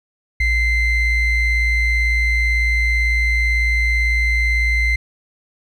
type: ring-modulated tone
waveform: triangle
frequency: 1011 Hz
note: B5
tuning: 40 cents sharp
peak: -9 dBFS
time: 0.4-4.96 s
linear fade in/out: 5 ms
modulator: 1070 Hz
effects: none